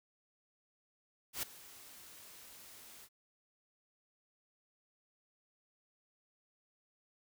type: noise with ADSR envelope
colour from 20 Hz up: white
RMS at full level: -36 dBFS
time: 1.33-3.09 s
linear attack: 98 ms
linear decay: 7 ms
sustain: -19 dB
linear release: 52 ms
effects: none